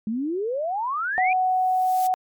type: exponential sweep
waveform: sine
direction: up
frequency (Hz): 207.7 to 2459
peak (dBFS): -23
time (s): 0.07-1.33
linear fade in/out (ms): 2
type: tone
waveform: sine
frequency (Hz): 743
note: F#5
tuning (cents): +7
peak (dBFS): -18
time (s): 1.18-2.14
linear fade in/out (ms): 0
type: noise with exponential growth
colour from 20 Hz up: blue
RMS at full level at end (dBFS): -33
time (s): 1.38-2.07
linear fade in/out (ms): 2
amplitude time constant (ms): 150
effects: MP3 96 kbps